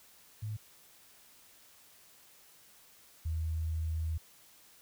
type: tone pair in turn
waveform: sine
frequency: 107 / 80.16 Hz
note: A2 / E2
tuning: -48 / -48 cents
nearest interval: perfect fourth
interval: 500 cents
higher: first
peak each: -35 / -31 dBFS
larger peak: second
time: 0.42-0.57 / 3.25-4.18 s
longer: second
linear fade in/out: 10 ms
effects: white hiss -60 dBFS RMS until 4.81 s